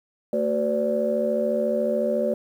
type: tone cluster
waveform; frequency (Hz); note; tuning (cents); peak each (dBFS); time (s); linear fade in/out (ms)
sine; 225.8 / 377.7 / 506 / 580; A3 / F#4 / B4 / D5; +45 / +36 / +42 / -22; -27 / -29 / -26 / -23; 0.33-2.34; 2
effects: tanh soft clip ceiling -11 dBFS + 9-bit